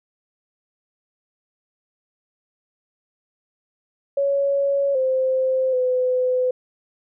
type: tone with pitch steps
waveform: sine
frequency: 558 / 521 / 506 Hz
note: C#5 / C5 / B4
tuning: +11 / -7 / +42 cents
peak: -17 dBFS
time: 4.17-6.51 s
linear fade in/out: 5 ms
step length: 780 ms
effects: none